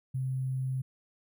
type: tone with sample-and-hold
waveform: sine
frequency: 130.81 Hz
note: C3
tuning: in tune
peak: -29 dBFS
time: 0.14-0.82 s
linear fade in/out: 10 ms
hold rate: 11025 Hz
effects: none